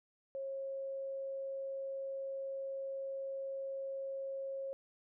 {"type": "tone", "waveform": "sine", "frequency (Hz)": 542, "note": "C#5", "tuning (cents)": -39, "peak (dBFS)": -38, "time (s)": [0.35, 4.73], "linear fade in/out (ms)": 0, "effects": []}